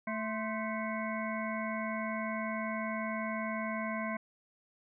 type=harmonic tone with a mistuned harmonic; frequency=220 Hz; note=A3; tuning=in tune; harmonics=1 / 3 / 5 / 7 / 9 / 10; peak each=-37 / -39 / -40 / -44 / -44 / -43 dBFS; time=0.07-4.17 s; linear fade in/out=5 ms; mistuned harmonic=5; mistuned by=-82 cents; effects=none